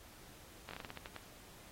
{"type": "slowing click train", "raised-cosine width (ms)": 0.3, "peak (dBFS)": -29, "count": 10, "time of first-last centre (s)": [0.69, 1.163], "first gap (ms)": 20, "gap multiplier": 1.23, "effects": ["pink hiss -58 dBFS RMS until 1.71 s", "AAC 48 kbps"]}